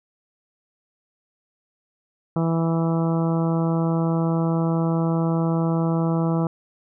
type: harmonic tone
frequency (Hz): 164.81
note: E3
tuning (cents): 0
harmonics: 1 / 2 / 3 / 4 / 5 / 6 / 7 / 8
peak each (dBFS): -20 / -26 / -30 / -32 / -34 / -36 / -37 / -38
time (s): 2.36-6.47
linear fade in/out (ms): 2
effects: none